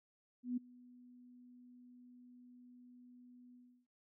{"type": "tone with ADSR envelope", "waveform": "sine", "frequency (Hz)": 246.9, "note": "B3", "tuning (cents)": 0, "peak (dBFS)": -33, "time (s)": [0.43, 3.87], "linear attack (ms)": 140, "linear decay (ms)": 12, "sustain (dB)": -24, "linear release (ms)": 330, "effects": []}